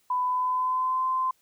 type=tone with pitch glide; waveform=sine; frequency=999 to 1034.8 Hz; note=B5 to C6; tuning=+20 to -19 cents; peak=-23 dBFS; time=0.1-1.31 s; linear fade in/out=5 ms; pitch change=+61 cents; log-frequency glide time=0.23-1.06 s; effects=white hiss -67 dBFS RMS until 1.41 s